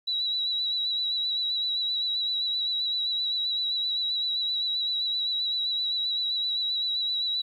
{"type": "tone with vibrato", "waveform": "sine", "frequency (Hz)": 3913, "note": "B7", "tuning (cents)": -17, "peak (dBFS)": -25, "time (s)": [0.07, 7.42], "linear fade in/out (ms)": 10, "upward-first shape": "sine", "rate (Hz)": 7.7, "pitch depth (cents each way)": 32, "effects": ["10-bit"]}